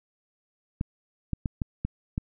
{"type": "clicks", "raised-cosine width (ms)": 5, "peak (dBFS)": -15, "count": 6, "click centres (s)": [0.811, 1.333, 1.458, 1.618, 1.85, 2.179], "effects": []}